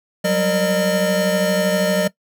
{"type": "tone cluster", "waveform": "square", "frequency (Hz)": [184.3, 196.9, 462.7, 606], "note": ["F#3", "G3", "A#4", "D#5"], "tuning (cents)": [-7, 8, -13, -46], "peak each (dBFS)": [-21, -28, -26, -19], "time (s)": [0.24, 2.08], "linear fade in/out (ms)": 10, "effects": ["noise-tail reverb RT60 0.1 s tail -19 dB re dry"]}